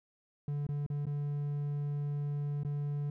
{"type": "tone with dropouts", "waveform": "triangle", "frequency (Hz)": 145, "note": "D3", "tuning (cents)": -22, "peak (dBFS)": -30, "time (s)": [0.48, 3.1], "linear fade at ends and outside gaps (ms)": 2, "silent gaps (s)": [[0.667, 0.689], [0.864, 0.901], [1.055, 1.067], [2.634, 2.648]], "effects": []}